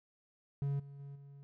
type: tone with level steps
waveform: triangle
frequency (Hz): 140.4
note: C#3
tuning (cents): +22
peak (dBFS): -30 / -46 / -43 / -49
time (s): 0.62-1.43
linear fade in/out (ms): 0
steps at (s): 0.79 / 0.99 / 1.15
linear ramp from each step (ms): 10
effects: none